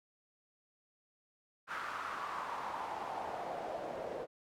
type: noise with band-pass filter sweep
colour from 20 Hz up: pink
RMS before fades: -41 dBFS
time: 1.67-4.27 s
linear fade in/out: 50 ms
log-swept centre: 1400 to 530 Hz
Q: 3.6
effects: none